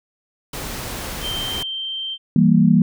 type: noise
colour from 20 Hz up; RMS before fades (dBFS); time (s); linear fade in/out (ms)
pink; -29; 0.53-1.63; 5
type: tone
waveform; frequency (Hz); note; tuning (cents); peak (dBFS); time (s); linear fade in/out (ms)
sine; 3136; G7; 0; -24; 1.21-2.18; 50
type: chord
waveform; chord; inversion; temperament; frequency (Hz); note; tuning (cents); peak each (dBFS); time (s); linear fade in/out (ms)
sine; E diminished; none; equal; 164.81 / 196 / 233.1; E3 / G3 / Bb3; 0 / 0 / 0; -15; 2.36-2.82; 2
effects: none